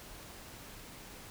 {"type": "silence", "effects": ["pink hiss -50 dBFS RMS until 1.3 s"]}